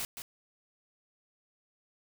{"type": "noise with echo", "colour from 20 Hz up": "white", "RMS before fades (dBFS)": -36, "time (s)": [0, 0.05], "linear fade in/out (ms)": 0, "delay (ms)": 170, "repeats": 1, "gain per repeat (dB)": -6, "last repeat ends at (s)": 0.22, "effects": []}